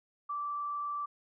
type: tone with frequency modulation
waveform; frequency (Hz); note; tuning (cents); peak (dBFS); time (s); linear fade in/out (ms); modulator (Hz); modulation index
sine; 1166; D6; -13; -33; 0.29-1.06; 10; 27.8; 0.29
effects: none